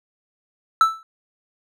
triangle tone with exponential decay, 1320 Hz, E6, 2 cents sharp, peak -6 dBFS, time 0.81-1.03 s, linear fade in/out 1 ms, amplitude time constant 47 ms, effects none

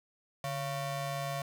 30% pulse ring-modulated tone, 415.3 Hz, G#4, in tune, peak -28 dBFS, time 0.44-1.42 s, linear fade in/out 2 ms, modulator 271 Hz, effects none

